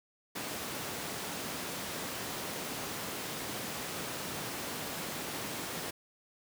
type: high-pass noise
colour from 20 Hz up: pink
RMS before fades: -39 dBFS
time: 0.35-5.91 s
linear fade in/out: 10 ms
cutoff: 160 Hz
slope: 12 dB/octave
effects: none